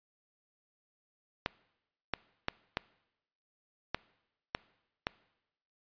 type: clicks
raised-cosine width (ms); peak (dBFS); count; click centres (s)
0.3; -14; 7; 1.461 / 2.137 / 2.484 / 2.771 / 3.946 / 4.549 / 5.069
effects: noise-tail reverb RT60 0.9 s tail -22 dB re dry + resampled to 11025 Hz